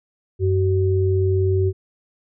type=tone pair together; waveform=sine; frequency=94.72 / 378.9 Hz; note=F#2 / F#4; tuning=+41 / +41 cents; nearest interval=2 octaves; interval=2400 cents; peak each=-17 / -20 dBFS; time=0.39-1.73 s; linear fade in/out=50 ms; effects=none